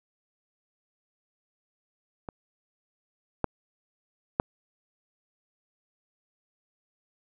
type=clicks; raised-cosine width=1 ms; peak=-22 / -10 / -8 dBFS; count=3; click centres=2.288 / 3.443 / 4.399 s; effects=none